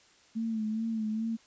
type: tone with vibrato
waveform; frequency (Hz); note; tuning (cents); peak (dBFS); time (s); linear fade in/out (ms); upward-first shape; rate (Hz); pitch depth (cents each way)
sine; 221.1; A3; +9; -29; 0.35-1.37; 20; sine; 2.4; 49
effects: white hiss -61 dBFS RMS until 1.46 s + resampled to 16000 Hz